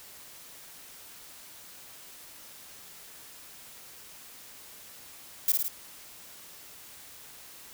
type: noise with echo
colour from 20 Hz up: violet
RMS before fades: -23 dBFS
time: 5.48-5.52 s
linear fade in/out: 2 ms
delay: 54 ms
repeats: 3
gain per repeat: -3 dB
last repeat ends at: 5.682 s
effects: white hiss -49 dBFS RMS until 7.73 s